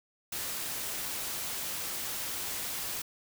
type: noise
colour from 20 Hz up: white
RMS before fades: -36 dBFS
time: 0.32-3.02 s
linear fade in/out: 5 ms
effects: none